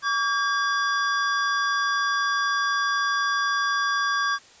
square tone pair together, 1142 / 1614 Hz, D6 / G#6, -49 / -50 cents, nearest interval tritone, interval 599 cents, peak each -25 dBFS, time 0.02-4.39 s, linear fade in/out 50 ms, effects white hiss -51 dBFS RMS until 4.6 s + resampled to 16000 Hz

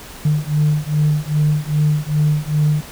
sine beating tone pair, 149.3 / 151.8 Hz, D3 / D#3, +29 / -42 cents, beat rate 2.5 Hz, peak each -16 dBFS, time 0.25-2.81 s, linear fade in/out 5 ms, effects tanh soft clip ceiling -8 dBFS + pink hiss -36 dBFS RMS until 2.91 s

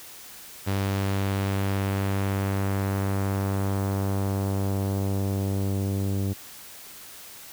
sawtooth tone with low-pass filter sweep, 98 Hz, G2, in tune, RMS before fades -26 dBFS, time 0.66-6.34 s, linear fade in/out 20 ms, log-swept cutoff 5300 to 380 Hz, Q 0.86, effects white hiss -44 dBFS RMS until 7.52 s

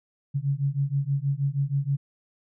sine beating tone pair, 136.6 / 142.9 Hz, C#3 / D3, -25 / -47 cents, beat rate 6.3 Hz, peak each -26 dBFS, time 0.34-1.97 s, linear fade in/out 20 ms, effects none

